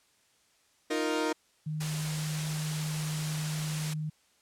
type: chord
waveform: sawtooth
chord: Eb suspended second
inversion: none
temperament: equal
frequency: 311.1 / 349.2 / 466.2 Hz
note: Eb4 / F4 / Bb4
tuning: 0 / 0 / 0 cents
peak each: -27 / -31 / -28 dBFS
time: 0.9-1.33 s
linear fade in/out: 10 ms
type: tone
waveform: sine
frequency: 154.2 Hz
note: D#3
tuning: 15 cents flat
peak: -31 dBFS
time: 1.66-4.1 s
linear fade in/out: 10 ms
type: noise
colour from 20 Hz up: white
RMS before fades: -37 dBFS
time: 1.8-3.94 s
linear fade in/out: 10 ms
effects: white hiss -67 dBFS RMS until 4.41 s + low-pass 9000 Hz 12 dB/octave